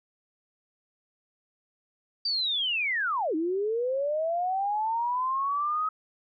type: linear two-way sweep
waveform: sine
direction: down then up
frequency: 4699 to 305 to 1275 Hz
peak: -25 dBFS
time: 2.25-5.89 s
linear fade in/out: 5 ms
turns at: 3.35 s
effects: none